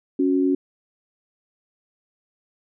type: tone pair together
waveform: sine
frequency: 277.2 / 367.5 Hz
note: C#4 / F#4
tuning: 0 / -12 cents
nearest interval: perfect fourth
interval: 488 cents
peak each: -18 / -22 dBFS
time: 0.19-0.55 s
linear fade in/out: 5 ms
effects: none